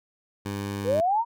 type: tone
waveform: 15% pulse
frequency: 100.3 Hz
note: G2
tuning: 40 cents sharp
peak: -23 dBFS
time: 0.45-1.01 s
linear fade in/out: 10 ms
type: linear sweep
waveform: sine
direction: up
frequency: 450 to 963 Hz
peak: -20 dBFS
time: 0.84-1.25 s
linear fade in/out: 50 ms
effects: none